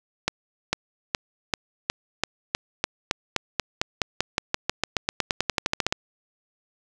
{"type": "accelerating click train", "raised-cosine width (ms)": 0.2, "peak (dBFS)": -4, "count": 30, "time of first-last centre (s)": [0.28, 5.925], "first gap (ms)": 450, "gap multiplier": 0.93, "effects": []}